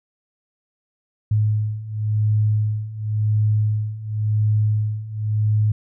sine beating tone pair, 106.2 / 107.13 Hz, G#2 / A2, +39 / -46 cents, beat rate 0.93 Hz, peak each -22 / -19 dBFS, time 1.31-5.72 s, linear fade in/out 5 ms, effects none

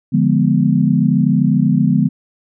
sine chord, D diminished seventh, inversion none, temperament equal, 146.83 / 174.61 / 207.7 / 246.9 Hz, D3 / F3 / Ab3 / Cb4, 0 / 0 / 0 / 0 cents, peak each -16 dBFS, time 0.12-2.09 s, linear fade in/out 20 ms, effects none

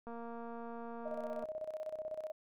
click train, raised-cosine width 1 ms, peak -34 dBFS, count 320, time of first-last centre 0.07-1.439 s, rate 233 Hz
sine tone with tremolo, 623 Hz, D#5, 2 cents sharp, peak -37 dBFS, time 1.05-2.32 s, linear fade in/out 10 ms, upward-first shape square, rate 16 Hz, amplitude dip 70%
effects none

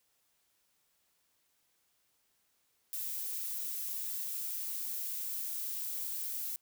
violet noise, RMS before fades -38 dBFS, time 2.93-6.56 s, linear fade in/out 0 ms, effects white hiss -75 dBFS RMS until 6.61 s

